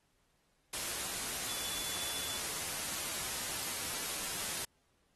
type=tone in noise; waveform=sine; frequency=3460 Hz; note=A7; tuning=30 cents flat; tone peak=-45 dBFS; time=1.48-2.38 s; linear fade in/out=5 ms; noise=white; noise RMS=-38 dBFS; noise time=0.73-4.65 s; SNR=-10 dB; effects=pink hiss -75 dBFS RMS until 5.15 s + AAC 32 kbps